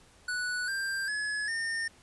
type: tone with pitch steps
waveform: square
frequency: 1478 / 1584.1 / 1697.8 / 1819.6 Hz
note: F#6 / G6 / G#6 / A#6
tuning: -2 / +18 / +38 / -42 cents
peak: -31 dBFS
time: 0.28-1.88 s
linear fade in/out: 5 ms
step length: 400 ms
effects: pink hiss -59 dBFS RMS until 2.02 s + resampled to 24000 Hz